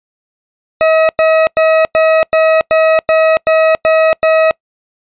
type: tone bursts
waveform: 40% pulse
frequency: 639 Hz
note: D#5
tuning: 46 cents sharp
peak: -6 dBFS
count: 10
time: 0.81-4.51 s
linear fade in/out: 0 ms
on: 280 ms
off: 100 ms
effects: noise-tail reverb RT60 0.1 s tail -26 dB re dry + resampled to 8000 Hz